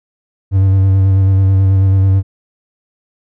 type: tone with vibrato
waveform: triangle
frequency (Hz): 96.2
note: G2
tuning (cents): -32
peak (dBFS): -5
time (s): 0.51-2.23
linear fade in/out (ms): 50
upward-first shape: square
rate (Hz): 9.2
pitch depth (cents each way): 18
effects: none